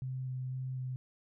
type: tone with vibrato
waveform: sine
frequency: 129.2 Hz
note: C3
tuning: 21 cents flat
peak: -35 dBFS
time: 0.02-0.96 s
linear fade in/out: 0 ms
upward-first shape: square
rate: 2 Hz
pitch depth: 9 cents each way
effects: none